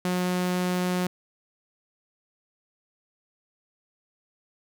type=tone; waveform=sawtooth; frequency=180.7 Hz; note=F#3; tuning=41 cents flat; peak=-20 dBFS; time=0.05-1.07 s; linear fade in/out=2 ms; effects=none